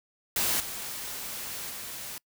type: noise with level steps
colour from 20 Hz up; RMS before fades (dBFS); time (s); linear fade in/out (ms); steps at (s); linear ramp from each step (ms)
white; -27 / -37 / -39; 0.36-2.18; 2; 0.6 / 1.7; 2
effects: noise-tail reverb RT60 0.1 s tail -25 dB re dry